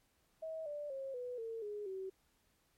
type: tone with pitch steps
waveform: sine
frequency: 641 / 587.8 / 539 / 494.3 / 453.3 / 415.6 / 381.1 Hz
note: E5 / D5 / C#5 / B4 / A#4 / G#4 / G4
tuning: -49 / +1 / -49 / +1 / -48 / +1 / -49 cents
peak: -40 dBFS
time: 0.42-2.1 s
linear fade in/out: 10 ms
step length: 240 ms
effects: pink hiss -75 dBFS RMS until 2.77 s + MP3 64 kbps